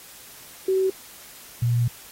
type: tone pair in turn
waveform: sine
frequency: 380 / 119.69 Hz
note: F#4 / A#2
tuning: +46 / +46 cents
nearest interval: octave + minor sixth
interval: 2000 cents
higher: first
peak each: -18 dBFS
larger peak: neither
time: 0.68-0.9 / 1.62-1.88 s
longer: second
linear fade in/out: 5 ms
effects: white hiss -45 dBFS RMS until 2.11 s + AAC 48 kbps